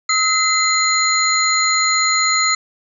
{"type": "tone cluster", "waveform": "sine", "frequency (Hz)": [1287, 2051, 4134, 6890], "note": ["E6", "C7", "C8", "A8"], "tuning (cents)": [-42, -35, -22, -37], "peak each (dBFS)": -19, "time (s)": [0.09, 2.55], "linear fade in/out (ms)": 5, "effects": []}